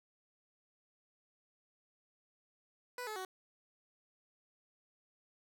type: tone with pitch steps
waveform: 15% pulse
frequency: 493.9 / 430 / 374.3 Hz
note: B4 / A4 / F#4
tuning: 0 / -40 / +20 cents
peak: -34 dBFS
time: 2.98-3.25 s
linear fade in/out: 2 ms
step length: 90 ms
effects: none